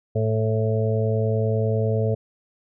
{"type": "harmonic tone", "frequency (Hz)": 110, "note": "A2", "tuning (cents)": 0, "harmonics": [1, 2, 4, 5, 6], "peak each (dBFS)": [-21, -30, -25, -29, -31], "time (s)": [0.15, 2.15], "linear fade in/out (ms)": 10, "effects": []}